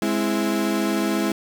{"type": "chord", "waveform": "35% pulse", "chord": "Ab augmented", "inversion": "none", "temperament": "equal", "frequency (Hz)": [207.7, 261.6, 329.6], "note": ["Ab3", "C4", "E4"], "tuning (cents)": [0, 0, 0], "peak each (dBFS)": [-22, -26, -22], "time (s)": [0.02, 1.32], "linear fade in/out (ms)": 2, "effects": []}